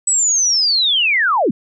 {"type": "linear sweep", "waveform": "sine", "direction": "down", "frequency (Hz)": [8020, 172.4], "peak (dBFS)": -12, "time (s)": [0.07, 1.51], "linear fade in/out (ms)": 5, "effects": []}